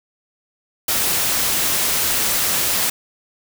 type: noise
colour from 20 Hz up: white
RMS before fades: -19 dBFS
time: 0.88-2.9 s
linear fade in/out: 5 ms
effects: none